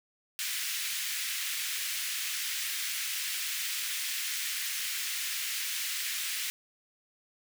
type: high-pass noise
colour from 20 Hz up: pink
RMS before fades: -34 dBFS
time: 0.39-6.5 s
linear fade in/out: 0 ms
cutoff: 1900 Hz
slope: 24 dB/octave
effects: none